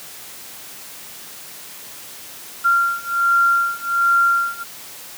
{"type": "beating tone pair", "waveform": "sine", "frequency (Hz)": [1382, 1383.3], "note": ["F6", "F6"], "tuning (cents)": [-19, -17], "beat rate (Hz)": 1.3, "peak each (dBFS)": [-18, -17], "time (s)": [2.64, 4.64], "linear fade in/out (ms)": 20, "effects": ["white hiss -37 dBFS RMS until 5.17 s", "high-pass 100 Hz 12 dB/octave"]}